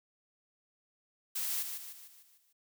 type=noise with echo; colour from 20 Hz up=blue; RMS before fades=-35 dBFS; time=1.35-1.63 s; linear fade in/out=10 ms; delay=150 ms; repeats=6; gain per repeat=-6 dB; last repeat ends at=2.53 s; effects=none